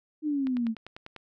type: exponential sweep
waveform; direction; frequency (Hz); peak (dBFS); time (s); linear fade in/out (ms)
sine; down; 311.2 to 218; -25; 0.22-0.75; 50
type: click train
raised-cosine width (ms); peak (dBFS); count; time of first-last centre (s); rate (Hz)
0.3; -26; 8; 0.47-1.163; 10.1
effects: none